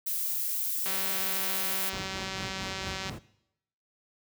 violet noise, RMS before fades -31 dBFS, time 0.06-1.9 s, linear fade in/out 10 ms
click train, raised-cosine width 0.2 ms, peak -18 dBFS, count 428, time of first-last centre 0.86-3.096 s, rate 191 Hz
brown noise with tremolo, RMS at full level -32 dBFS, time 1.92-3.19 s, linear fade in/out 10 ms, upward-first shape sine, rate 4.4 Hz, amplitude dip 65%
effects noise-tail reverb RT60 0.8 s tail -20 dB re dry + high-pass 100 Hz 12 dB/octave

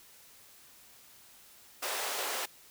pink high-pass noise, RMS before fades -35 dBFS, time 1.82-2.46 s, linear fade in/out 10 ms, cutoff 440 Hz, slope 24 dB/octave, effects white hiss -57 dBFS RMS until 2.7 s

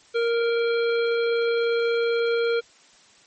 harmonic tone with a mistuned harmonic, 466.2 Hz, A#4, in tune, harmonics 1 / 3 / 5 / 7 / 9, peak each -20 / -30 / -34 / -37 / -39 dBFS, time 0.14-2.61 s, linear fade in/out 20 ms, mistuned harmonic 9, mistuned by -19 cents, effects white hiss -54 dBFS RMS until 3.26 s + MP3 32 kbps

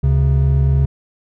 triangle tone pair together, 71.78 / 135.5 Hz, D2 / C#3, -39 / -39 cents, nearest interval major seventh, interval 1100 cents, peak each -12 dBFS, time 0.03-0.86 s, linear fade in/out 10 ms, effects none

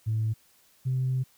sine tone pair in turn, 110 / 129.5 Hz, A2 / C3, 0 / -17 cents, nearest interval minor third, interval 283 cents, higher second, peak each -23 dBFS, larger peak neither, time 0.06-0.34 / 0.85-1.24 s, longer second, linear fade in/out 20 ms, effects tanh soft clip ceiling -20 dBFS + white hiss -62 dBFS RMS until 1.37 s

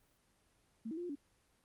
sine tone with pitch steps, 224.4 / 319.9 / 348.8 / 353.8 / 284.6 Hz, A3 / D#4 / F4 / F4 / C#4, +34 / +48 / -2 / +23 / +46 cents, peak -39 dBFS, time 0.85-1.155 s, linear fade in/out 10 ms, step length 61 ms, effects pink hiss -73 dBFS RMS until 1.64 s + Opus 24 kbps

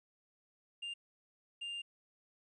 triangle tone bursts at uneven times, 2800 Hz, F7, 4 cents sharp, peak -38 dBFS, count 2, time 0.82-0.94 / 1.61-1.82 s, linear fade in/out 10 ms, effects resampled to 22050 Hz + 13-bit

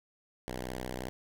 5% pulse tone with vibrato, 62.6 Hz, B1, 24 cents sharp, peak -26 dBFS, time 0.48-1.09 s, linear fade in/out 0 ms, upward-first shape sine, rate 19 Hz, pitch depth 160 cents each way, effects 9-bit

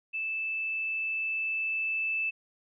sine tone with level ramp, 2633 Hz, E7, 3 cents flat, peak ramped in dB -30 to -27 dBFS, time 0.13-2.31 s, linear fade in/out 20 ms, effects none

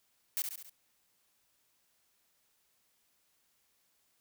blue noise with echo, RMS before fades -33 dBFS, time 0.37-0.42 s, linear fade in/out 0 ms, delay 69 ms, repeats 4, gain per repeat -5 dB, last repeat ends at 0.696 s, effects white hiss -74 dBFS RMS until 4.2 s

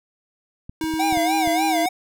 clicks, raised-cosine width 5 ms, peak -23 dBFS, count 6, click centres 0.695 / 0.84 / 0.939 / 1.126 / 1.173 / 1.475 s
square tone, 318.1 Hz, D#4, 38 cents sharp, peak -23 dBFS, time 0.81-1.86 s, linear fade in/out 2 ms
square tone with vibrato, 740 Hz, F#5, in tune, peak -20 dBFS, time 0.99-1.89 s, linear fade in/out 10 ms, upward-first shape sine, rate 3.4 Hz, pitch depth 150 cents each way
effects none

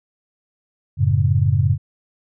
sine chord, F# minor, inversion none, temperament equal, 92.5 / 110 / 138.59 Hz, F#2 / A2 / C#3, 0 / 0 / 0 cents, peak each -18 dBFS, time 0.97-1.78 s, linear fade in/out 50 ms, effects none

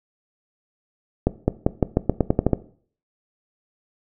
accelerating click train, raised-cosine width 2 ms, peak -3 dBFS, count 11, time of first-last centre 1.27-2.533 s, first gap 210 ms, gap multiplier 0.88, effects noise-tail reverb RT60 0.5 s tail -17 dB re dry

